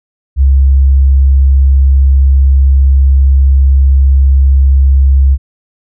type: tone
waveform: sine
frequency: 67.6 Hz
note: C#2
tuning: 43 cents flat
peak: -3 dBFS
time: 0.36-5.38 s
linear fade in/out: 50 ms
effects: none